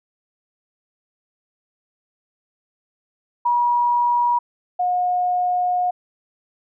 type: tone pair in turn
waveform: sine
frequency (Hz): 962 / 720.7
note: B5 / F#5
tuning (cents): -46 / -46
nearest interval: perfect fourth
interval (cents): 500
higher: first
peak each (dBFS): -15 / -17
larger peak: first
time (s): 3.45-4.39 / 4.79-5.91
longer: second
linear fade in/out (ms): 10
effects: none